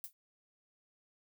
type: noise with exponential decay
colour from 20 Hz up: violet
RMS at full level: -39 dBFS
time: 0.04-0.13 s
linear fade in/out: 0 ms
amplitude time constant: 19 ms
effects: none